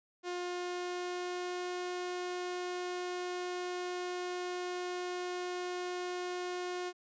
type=tone with pitch glide; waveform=sawtooth; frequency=356 to 359.1 Hz; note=F4 to F4; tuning=+33 to +48 cents; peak=-32 dBFS; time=0.23-6.93 s; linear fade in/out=50 ms; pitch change=+15 cents; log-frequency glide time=0.39-1.72 s; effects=resampled to 16000 Hz